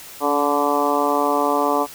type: harmonic tone with a mistuned harmonic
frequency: 145.1 Hz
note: D3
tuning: 21 cents flat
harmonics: 2 / 3 / 4 / 5 / 6 / 7 / 8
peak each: -24 / -24 / -24 / -24 / -24 / -24 / -24 dBFS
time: 0.2-1.87 s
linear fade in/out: 50 ms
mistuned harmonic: 2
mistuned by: -24 cents
effects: white hiss -39 dBFS RMS until 1.94 s